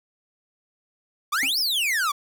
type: exponential two-way sweep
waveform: 45% pulse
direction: up then down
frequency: 1108.7 to 5530 to 1108.7 Hz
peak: -21 dBFS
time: 1.32-2.12 s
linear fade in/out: 10 ms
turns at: 1.59 s
type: tone with exponential decay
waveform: square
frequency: 269.4 Hz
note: C#4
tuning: 49 cents flat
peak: -29 dBFS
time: 1.43-1.55 s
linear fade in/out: 1 ms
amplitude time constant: 25 ms
effects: none